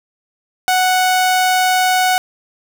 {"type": "tone", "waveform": "sawtooth", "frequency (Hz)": 740, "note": "F#5", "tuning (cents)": 0, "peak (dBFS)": -8, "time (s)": [0.68, 2.18], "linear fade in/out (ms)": 0, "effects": []}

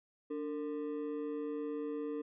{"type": "ring-modulated tone", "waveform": "triangle", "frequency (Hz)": 373.2, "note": "F#4", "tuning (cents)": 15, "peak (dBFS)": -31, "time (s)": [0.3, 2.22], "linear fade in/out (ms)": 10, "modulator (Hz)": 81, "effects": ["resampled to 8000 Hz"]}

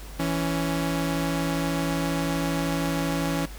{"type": "tone pair together", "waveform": "sawtooth", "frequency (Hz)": [165.48, 278.3], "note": ["E3", "C#4"], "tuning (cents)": [7, 7], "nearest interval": "major sixth", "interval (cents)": 900, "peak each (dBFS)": -23, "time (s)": [0.19, 3.46], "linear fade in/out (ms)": 10, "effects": ["added 50 Hz sine -38 dBFS peak until 3.58 s", "pink hiss -45 dBFS RMS until 3.58 s"]}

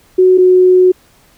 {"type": "tone pair in turn", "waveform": "sine", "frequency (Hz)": [370, 367], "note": ["F#4", "F#4"], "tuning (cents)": [0, -14], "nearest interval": "unison", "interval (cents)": 14, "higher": "first", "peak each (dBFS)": -4, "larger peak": "neither", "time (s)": [[0.18, 0.38], [0.38, 0.92]], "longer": "second", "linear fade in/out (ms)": 10, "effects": ["pink hiss -49 dBFS RMS until 1.37 s"]}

